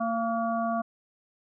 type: harmonic tone with a mistuned harmonic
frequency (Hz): 228.6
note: A#3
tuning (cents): -34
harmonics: 1 / 3 / 5 / 6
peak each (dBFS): -30 / -28 / -33 / -40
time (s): 0-0.82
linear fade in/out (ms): 10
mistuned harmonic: 6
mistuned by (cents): +50
effects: none